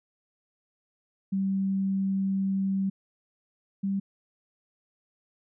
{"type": "tone pair in turn", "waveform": "sine", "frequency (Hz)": [193.6, 196.08], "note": ["G3", "G3"], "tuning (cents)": [-21, 1], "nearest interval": "unison", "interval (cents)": 22, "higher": "second", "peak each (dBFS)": [-24, -25], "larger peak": "first", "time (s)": [[1.32, 2.9], [3.83, 4]], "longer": "first", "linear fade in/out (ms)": 10, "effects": []}